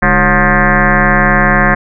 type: tone with frequency modulation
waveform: sine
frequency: 894 Hz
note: A5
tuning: 27 cents sharp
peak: -6 dBFS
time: 0.02-1.75 s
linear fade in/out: 10 ms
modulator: 172 Hz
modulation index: 5.9
effects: none